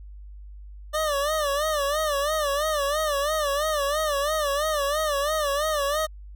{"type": "tone with vibrato", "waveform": "25% pulse", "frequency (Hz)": 592, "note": "D5", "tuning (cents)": 14, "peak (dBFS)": -19, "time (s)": [0.93, 6.07], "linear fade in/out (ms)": 20, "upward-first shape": "sine", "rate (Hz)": 3, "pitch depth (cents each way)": 110, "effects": ["added 50 Hz sine -39 dBFS peak until 6.35 s"]}